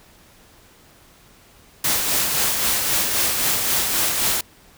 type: noise with tremolo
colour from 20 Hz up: white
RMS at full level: -19 dBFS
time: 1.84-4.41 s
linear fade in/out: 5 ms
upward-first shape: sine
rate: 3.8 Hz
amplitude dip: 35%
effects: pink hiss -51 dBFS RMS until 4.77 s